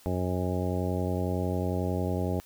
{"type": "harmonic tone", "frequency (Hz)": 91, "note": "F#2", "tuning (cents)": -28, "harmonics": [1, 2, 3, 4, 5, 6, 7, 9], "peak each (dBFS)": [-30, -33, -35, -36, -37, -38, -38, -40], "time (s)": [0.06, 2.4], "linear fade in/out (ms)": 0, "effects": ["white hiss -56 dBFS RMS until 2.45 s"]}